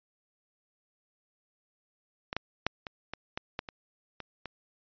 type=clicks; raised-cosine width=0.3 ms; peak=-18 / -14 / -10 / -22 / -20 / -17 / -16 / -24 / -23 / -22 dBFS; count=10; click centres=2.329 / 2.366 / 2.666 / 2.868 / 3.136 / 3.375 / 3.591 / 3.688 / 4.203 / 4.457 s; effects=resampled to 11025 Hz